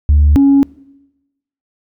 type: tone pair in turn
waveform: sine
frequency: 73.5 / 277.5 Hz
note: D2 / C#4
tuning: +2 / +2 cents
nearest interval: octave + major seventh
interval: 2300 cents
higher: second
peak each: -4 dBFS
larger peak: neither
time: 0.09-0.36 / 0.36-0.63 s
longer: neither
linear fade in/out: 0 ms
effects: noise-tail reverb RT60 1.0 s tail -24 dB re dry + tanh soft clip ceiling -3 dBFS